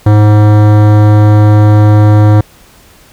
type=tone with hard clipping; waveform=sine; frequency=105.3 Hz; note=G#2; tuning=24 cents sharp; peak=-4 dBFS; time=0.06-2.41 s; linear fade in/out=5 ms; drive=18 dB; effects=pink hiss -41 dBFS RMS until 3.12 s